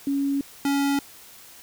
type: tone pair in turn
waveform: sine / square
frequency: 278.6 / 280.2 Hz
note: C#4 / C#4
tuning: +9 / +19 cents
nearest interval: unison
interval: 10 cents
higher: second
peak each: -21 dBFS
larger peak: neither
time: 0.07-0.41 / 0.65-0.99 s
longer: neither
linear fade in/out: 2 ms
effects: white hiss -47 dBFS RMS until 1.62 s